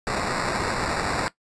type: noise with sample-and-hold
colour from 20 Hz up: blue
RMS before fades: -26 dBFS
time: 0.07-1.28 s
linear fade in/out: 0 ms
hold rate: 3150 Hz
effects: noise-tail reverb RT60 0.1 s tail -17 dB re dry + resampled to 22050 Hz